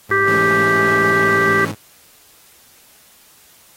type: tone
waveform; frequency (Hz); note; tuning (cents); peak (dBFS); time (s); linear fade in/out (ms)
sawtooth; 106; G#2; +36; -24; 0.09-1.75; 10
type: harmonic tone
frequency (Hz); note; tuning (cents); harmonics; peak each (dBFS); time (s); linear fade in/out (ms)
392; G4; 0; 1 / 3 / 4 / 5; -18 / -18 / -18 / -18; 0.11-1.65; 5
type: chord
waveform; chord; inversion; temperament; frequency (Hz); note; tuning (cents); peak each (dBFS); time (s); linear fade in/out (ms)
sawtooth; A major seventh; second; equal; 164.81 / 207.7 / 220 / 277.2; E3 / G#3 / A3 / C#4; 0 / 0 / 0 / 0; -22 / -26 / -26 / -24; 0.27-1.72; 10
effects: white hiss -49 dBFS RMS until 3.76 s + AAC 48 kbps